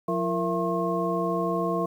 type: tone cluster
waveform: sine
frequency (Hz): 177 / 338.1 / 464.6 / 672 / 1076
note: F3 / E4 / A#4 / E5 / C6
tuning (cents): +23 / +44 / -6 / +33 / +48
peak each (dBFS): -30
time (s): 0.08-1.86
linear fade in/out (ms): 5
effects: 9-bit